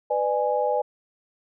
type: chord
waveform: sine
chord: G# diminished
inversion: first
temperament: just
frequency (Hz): 498.4 / 598 / 830.6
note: B4 / D5 / G#5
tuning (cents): +16 / +31 / 0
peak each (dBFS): -25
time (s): 0.1-0.82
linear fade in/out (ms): 10
effects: none